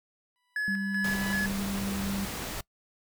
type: tone with exponential growth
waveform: 15% pulse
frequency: 987 Hz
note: B5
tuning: 1 cent flat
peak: -30 dBFS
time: 0.36-1.33 s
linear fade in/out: 0 ms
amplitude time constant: 210 ms
type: tone with tremolo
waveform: triangle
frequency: 1700 Hz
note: G#6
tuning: 40 cents sharp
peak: -25 dBFS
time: 0.56-1.46 s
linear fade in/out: 2 ms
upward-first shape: square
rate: 2.6 Hz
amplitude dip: 50%
type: tone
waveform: sine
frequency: 197.2 Hz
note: G3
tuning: 11 cents sharp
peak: -30 dBFS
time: 0.68-2.25 s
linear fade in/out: 0 ms
type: noise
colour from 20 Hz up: pink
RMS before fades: -36 dBFS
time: 1.04-2.61 s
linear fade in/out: 5 ms
effects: noise-tail reverb RT60 0.1 s tail -23 dB re dry